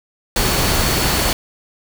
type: tone in noise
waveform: sine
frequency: 4435 Hz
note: C#8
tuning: in tune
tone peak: -27 dBFS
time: 0.36-1.33 s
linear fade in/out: 2 ms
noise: pink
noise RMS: -17 dBFS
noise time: 0.36-1.33 s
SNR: -13 dB
effects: none